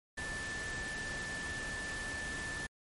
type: tone in noise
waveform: sine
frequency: 1760 Hz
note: A6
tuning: in tune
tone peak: -39 dBFS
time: 0.17-2.67 s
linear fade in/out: 10 ms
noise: pink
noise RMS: -43 dBFS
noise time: 0.17-2.67 s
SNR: +1 dB
effects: MP3 48 kbps